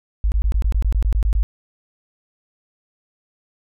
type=tone bursts; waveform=sine; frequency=51.91 Hz; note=G#1; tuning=in tune; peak=-14 dBFS; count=12; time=0.24-1.43 s; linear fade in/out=0 ms; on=79 ms; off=22 ms; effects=none